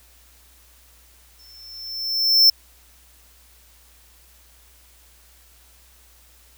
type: tone with exponential growth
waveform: square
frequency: 5340 Hz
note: E8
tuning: 22 cents sharp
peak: -9 dBFS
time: 1.39-2.5 s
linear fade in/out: 5 ms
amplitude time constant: 240 ms
effects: added 60 Hz sine -54 dBFS peak until 6.57 s + white hiss -54 dBFS RMS until 6.57 s